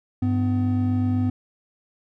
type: tone pair together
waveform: triangle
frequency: 100 / 252 Hz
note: G2 / B3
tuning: +35 / +35 cents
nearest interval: octave + major third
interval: 1600 cents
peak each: -20 dBFS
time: 0.22-1.3 s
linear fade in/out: 5 ms
effects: none